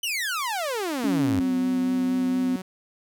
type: exponential sweep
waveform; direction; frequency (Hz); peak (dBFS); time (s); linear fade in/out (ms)
sawtooth; down; 3066 to 88.8; -22; 0.03-1.4; 5
type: tone with pitch glide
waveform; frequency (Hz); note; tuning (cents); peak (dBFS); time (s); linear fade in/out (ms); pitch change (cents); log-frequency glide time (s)
sine; 277.2 to 255.7; C#4 to C4; 0 to -40; -21; 1.04-2.56; 2; -140; 1.25-1.52
type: tone with vibrato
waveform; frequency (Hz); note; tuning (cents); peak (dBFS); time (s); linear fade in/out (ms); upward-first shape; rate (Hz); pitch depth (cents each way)
sawtooth; 185; F#3; 0; -29; 1.4-2.62; 5; sine; 4.3; 17
effects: none